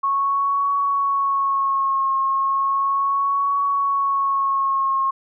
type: tone with vibrato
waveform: sine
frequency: 1100 Hz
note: C#6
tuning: 14 cents flat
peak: -17 dBFS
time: 0.03-5.11 s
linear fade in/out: 10 ms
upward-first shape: triangle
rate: 0.35 Hz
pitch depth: 35 cents each way
effects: none